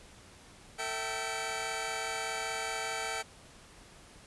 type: tone cluster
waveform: 15% pulse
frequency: 448.8 / 655 / 775 / 2280 Hz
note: A4 / E5 / G5 / C#7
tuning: +34 / -11 / -20 / +48 cents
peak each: -34 / -34 / -31 / -34 dBFS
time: 0.78-3.23 s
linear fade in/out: 20 ms
effects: pink hiss -55 dBFS RMS until 4.26 s + resampled to 24000 Hz